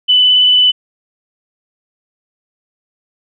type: tone with vibrato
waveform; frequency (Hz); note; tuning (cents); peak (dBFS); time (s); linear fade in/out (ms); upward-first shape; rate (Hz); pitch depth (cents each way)
sine; 2997; F#7; +22; -6; 0.08-0.72; 20; square; 18; 10
effects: none